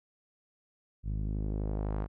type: tone with low-pass filter sweep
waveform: sawtooth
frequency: 51.91 Hz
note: G#1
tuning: in tune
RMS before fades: -33 dBFS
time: 1.03-2.08 s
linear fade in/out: 50 ms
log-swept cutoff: 140 to 1300 Hz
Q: 1
effects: none